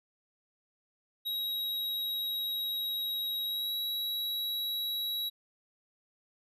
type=tone with pitch glide; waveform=square; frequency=3828 to 3879 Hz; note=A#7 to B7; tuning=+45 to -32 cents; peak=-32 dBFS; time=1.25-5.3 s; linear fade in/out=20 ms; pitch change=+23 cents; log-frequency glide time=3.44-3.73 s; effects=none